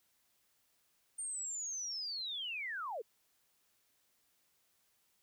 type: linear sweep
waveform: sine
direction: down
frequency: 8870 to 392.2 Hz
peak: -38 dBFS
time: 1.18-3.02 s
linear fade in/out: 10 ms
effects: white hiss -75 dBFS RMS until 5.22 s